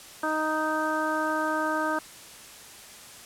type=harmonic tone; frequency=311.1 Hz; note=D#4; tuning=in tune; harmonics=1 / 2 / 3 / 4 / 5; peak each=-31 / -31 / -31 / -31 / -31 dBFS; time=0.23-1.99 s; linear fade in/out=5 ms; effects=white hiss -46 dBFS RMS until 3.25 s + low-pass 11000 Hz 12 dB/octave